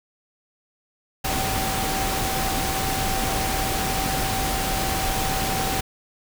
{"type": "tone in noise", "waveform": "sine", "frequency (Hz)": 770, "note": "G5", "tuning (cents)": -31, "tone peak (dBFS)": -28, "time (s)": [1.24, 5.81], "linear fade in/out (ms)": 10, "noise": "pink", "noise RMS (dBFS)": -25, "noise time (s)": [1.24, 5.81], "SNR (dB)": -6, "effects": []}